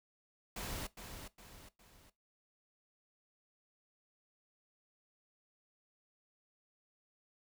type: noise with echo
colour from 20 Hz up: pink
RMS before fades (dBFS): -42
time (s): 0.56-0.87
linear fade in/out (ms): 5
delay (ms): 410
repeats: 3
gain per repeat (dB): -7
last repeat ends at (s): 2.1
effects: noise-tail reverb RT60 0.2 s tail -18 dB re dry